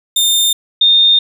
sawtooth / sine tone pair in turn, 3623 / 3648 Hz, A7 / A#7, +50 / -38 cents, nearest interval unison, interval 12 cents, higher second, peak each -7 / -6 dBFS, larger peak second, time 0.16-0.53 / 0.81-1.19 s, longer second, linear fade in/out 5 ms, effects none

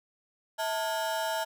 35% pulse ring-modulated tone, 770 Hz, G5, 31 cents flat, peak -24 dBFS, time 0.58-1.45 s, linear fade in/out 20 ms, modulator 121 Hz, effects none

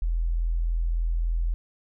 sine tone, 41.77 Hz, E1, 24 cents sharp, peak -22 dBFS, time 0.02-1.54 s, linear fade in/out 0 ms, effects none

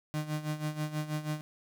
35% pulse tone with tremolo, 152.5 Hz, D#3, 34 cents flat, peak -28 dBFS, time 0.14-1.41 s, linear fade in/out 0 ms, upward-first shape sine, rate 6.2 Hz, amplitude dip 75%, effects 11-bit

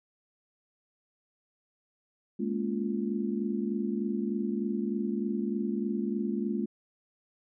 sine chord, Bb minor seventh, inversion third, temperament just, 209.8 / 233.1 / 279.7 / 349.6 Hz, Ab3 / Bb3 / Db4 / F4, +18 / 0 / +16 / +2 cents, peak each -31 / -34 / -37 / -35 dBFS, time 2.39-6.66 s, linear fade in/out 10 ms, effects none

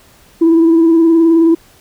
sine tone with vibrato, 329.6 Hz, E4, in tune, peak -4 dBFS, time 0.41-1.55 s, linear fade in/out 10 ms, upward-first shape triangle, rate 19 Hz, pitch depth 38 cents each way, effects tanh soft clip ceiling -3 dBFS + pink hiss -46 dBFS RMS until 1.8 s

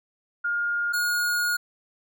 sine / square tone pair in turn, 1417 / 1436.8 Hz, F6 / F6, +25 / +49 cents, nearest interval unison, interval 24 cents, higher second, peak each -23 / -23 dBFS, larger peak neither, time 0.44-0.93 / 0.93-1.57 s, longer second, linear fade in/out 10 ms, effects none

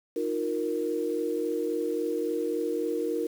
sine chord, Eb suspended second, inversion none, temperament equal with one note detuned, 311.1 / 354.7 / 466.2 Hz, Eb4 / F4 / Bb4, 0 / +27 / 0 cents, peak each -32 / -32 / -29 dBFS, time 0.16-3.27 s, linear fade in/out 5 ms, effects 8-bit

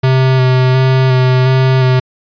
square tone with vibrato, 129.7 Hz, C3, 15 cents flat, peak -8 dBFS, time 0.03-2 s, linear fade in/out 10 ms, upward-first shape square, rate 1.4 Hz, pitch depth 16 cents each way, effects resampled to 11025 Hz

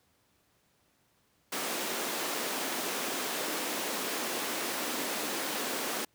pink high-pass noise, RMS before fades -34 dBFS, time 1.52-6.05 s, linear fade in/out 5 ms, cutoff 240 Hz, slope 24 dB/octave, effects pink hiss -70 dBFS RMS until 6.14 s + high-pass 80 Hz 12 dB/octave

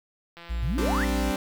click train, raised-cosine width 0.3 ms, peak -28 dBFS, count 86, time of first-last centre 0.37-0.87 s, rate 170 Hz
triangle tone, 57.5 Hz, A#1, 23 cents flat, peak -24 dBFS, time 0.49-1.32 s, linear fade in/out 20 ms
sine exponential sweep, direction up, 98.5 to 2107 Hz, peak -27 dBFS, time 0.62-1.05 s, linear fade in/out 10 ms
sawtooth chord, G suspended fourth, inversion none, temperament equal, 196 / 261.6 / 293.7 Hz, G3 / C4 / D4, 0 / 0 / 0 cents, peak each -26 dBFS, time 0.78-1.36 s, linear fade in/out 2 ms
effects 9-bit

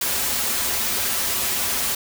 white noise with comb filter, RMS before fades -23 dBFS, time 0.01-1.95 s, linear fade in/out 5 ms, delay 6.5 ms, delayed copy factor -0.6, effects none

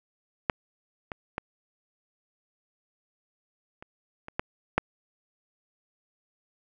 clicks, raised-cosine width 0.5 ms, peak -7 / -19 / -15 / -28 / -24 / -11 / -6 dBFS, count 7, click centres 0.498 / 1.118 / 1.381 / 3.825 / 4.284 / 4.395 / 4.78 s, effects none

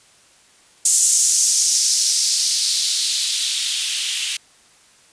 violet noise with band-pass filter sweep, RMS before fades -18 dBFS, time 0.85-4.37 s, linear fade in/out 5 ms, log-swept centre 7300 to 2800 Hz, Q 2.6, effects white hiss -52 dBFS RMS until 5.12 s + resampled to 22050 Hz

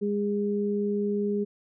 sine tone pair together, 204.6 / 409.5 Hz, G#3 / G#4, -26 / -24 cents, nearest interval octave, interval 1202 cents, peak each -27 / -27 dBFS, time 0.01-1.45 s, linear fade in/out 20 ms, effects none

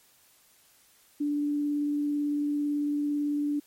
sine tone with vibrato, 292 Hz, D4, 10 cents flat, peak -25 dBFS, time 1.2-3.6 s, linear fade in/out 10 ms, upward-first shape sine, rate 18 Hz, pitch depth 8 cents each way, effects white hiss -61 dBFS RMS until 3.66 s + MP3 64 kbps

